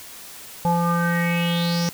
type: tone with low-pass filter sweep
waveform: square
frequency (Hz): 171.2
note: F3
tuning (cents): -34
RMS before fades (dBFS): -21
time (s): 0.65-1.89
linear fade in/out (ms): 0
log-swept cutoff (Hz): 800 to 5900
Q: 6
effects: white hiss -40 dBFS RMS until 1.93 s